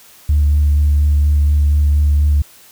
sine tone with vibrato, 73.42 Hz, D2, in tune, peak -8 dBFS, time 0.29-2.42 s, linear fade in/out 5 ms, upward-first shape sine, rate 4.2 Hz, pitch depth 15 cents each way, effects tanh soft clip ceiling -6 dBFS + white hiss -44 dBFS RMS until 2.71 s

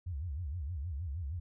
sine tone with vibrato, 78.3 Hz, D#2, 11 cents sharp, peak -35 dBFS, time 0.06-1.4 s, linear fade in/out 10 ms, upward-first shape sine, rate 6.4 Hz, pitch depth 280 cents each way, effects none

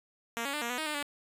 5% pulse tone with pitch steps, 232.2 / 279.1 / 298.2 / 235.9 / 247 / 313.4 / 301.3 / 288.6 Hz, A#3 / C#4 / D4 / A#3 / B3 / D#4 / D4 / D4, -7 / +12 / +27 / +21 / 0 / +13 / +44 / -30 cents, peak -21 dBFS, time 0.37-1.026 s, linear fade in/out 0 ms, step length 82 ms, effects resampled to 32000 Hz

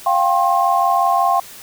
sine chord, F suspended second, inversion none, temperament equal with one note detuned, 698.5 / 784 / 1067.9 Hz, F5 / G5 / C6, 0 / 0 / +35 cents, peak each -17 dBFS, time 0.06-1.4 s, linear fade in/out 5 ms, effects white hiss -38 dBFS RMS until 1.62 s

